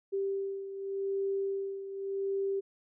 sine beating tone pair, 392 / 392.86 Hz, G4 / G4, 0 / +4 cents, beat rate 0.86 Hz, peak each -32 / -38 dBFS, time 0.12-2.61 s, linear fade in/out 20 ms, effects none

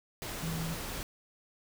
sine tone in noise, 163.7 Hz, E3, 12 cents flat, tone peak -34 dBFS, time 0.43-0.74 s, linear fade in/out 0 ms, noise pink, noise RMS -39 dBFS, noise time 0.22-1.03 s, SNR +2 dB, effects none

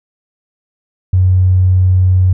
triangle tone with tanh clipping, 92.3 Hz, F#2, 4 cents flat, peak -6 dBFS, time 1.13-2.33 s, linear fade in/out 5 ms, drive 3 dB, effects none

